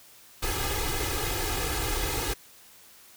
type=noise with comb filter; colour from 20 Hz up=pink; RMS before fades=-29 dBFS; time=0.42-2.34 s; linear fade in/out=10 ms; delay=2.4 ms; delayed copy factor=+1; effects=white hiss -53 dBFS RMS until 3.16 s